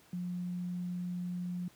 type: tone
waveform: sine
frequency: 178.1 Hz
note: F3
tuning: 34 cents sharp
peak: -34 dBFS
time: 0.13-1.68 s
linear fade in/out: 2 ms
effects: pink hiss -62 dBFS RMS until 1.75 s + high-pass 100 Hz 12 dB/octave